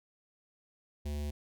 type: tone with notch filter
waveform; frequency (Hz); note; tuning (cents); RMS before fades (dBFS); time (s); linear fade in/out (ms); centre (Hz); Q
square; 73.42; D2; 0; -36; 1.05-1.31; 10; 1300; 0.77
effects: none